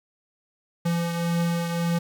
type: beating tone pair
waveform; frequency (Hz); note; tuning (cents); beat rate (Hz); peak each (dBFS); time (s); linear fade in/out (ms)
square; 169.8 / 171.6; F3 / F3; -48 / -30; 1.8; -24 / -33; 0.85-1.99; 10
effects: 9-bit